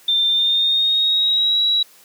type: tone with pitch glide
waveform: sine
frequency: 3585 to 3887 Hz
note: A7 to B7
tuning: +32 to -28 cents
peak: -14 dBFS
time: 0.08-1.83 s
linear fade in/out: 5 ms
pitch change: +140 cents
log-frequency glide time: 0.29-1.61 s
effects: white hiss -49 dBFS RMS until 2.04 s + high-pass 200 Hz 12 dB/octave